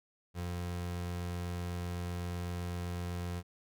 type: tone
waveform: 30% pulse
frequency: 87.9 Hz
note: F2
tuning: 12 cents sharp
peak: -33 dBFS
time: 0.34-3.43 s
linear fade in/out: 50 ms
effects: none